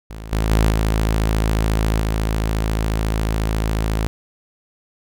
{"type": "tone with level steps", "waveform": "sawtooth", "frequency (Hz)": 54.1, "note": "A1", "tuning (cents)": -29, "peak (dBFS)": [-27, -13, -9, -12, -14], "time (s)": [0.1, 4.07], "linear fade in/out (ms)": 0, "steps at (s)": [0.32, 0.5, 0.7, 2], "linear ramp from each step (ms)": 5, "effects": []}